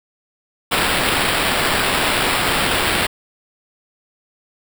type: noise with sample-and-hold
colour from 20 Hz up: white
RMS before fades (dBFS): -18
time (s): 0.71-3.07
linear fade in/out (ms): 10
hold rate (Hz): 6300
effects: none